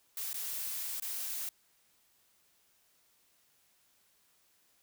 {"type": "noise with dropouts", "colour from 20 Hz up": "blue", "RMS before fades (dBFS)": -38, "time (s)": [0.17, 1.49], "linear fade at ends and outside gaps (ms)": 2, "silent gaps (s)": [[0.331, 0.342], [1, 1.022]], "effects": ["white hiss -70 dBFS RMS until 4.82 s"]}